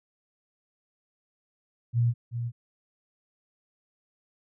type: tone with echo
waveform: sine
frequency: 118.6 Hz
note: A#2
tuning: 30 cents sharp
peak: -20 dBFS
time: 1.93-2.14 s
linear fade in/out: 50 ms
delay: 380 ms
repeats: 1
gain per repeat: -8 dB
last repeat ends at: 2.52 s
effects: none